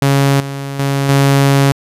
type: tone with level steps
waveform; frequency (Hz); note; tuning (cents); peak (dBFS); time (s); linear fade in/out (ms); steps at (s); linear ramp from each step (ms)
sawtooth; 138.59; C#3; 0; -5 / -17 / -9 / -4; 0.02-1.72; 2; 0.4 / 0.79 / 1.09; 2
effects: resampled to 32000 Hz